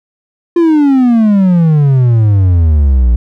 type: exponential sweep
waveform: triangle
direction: down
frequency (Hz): 349.2 to 56.9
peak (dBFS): -3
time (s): 0.56-3.16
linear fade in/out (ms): 5
effects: none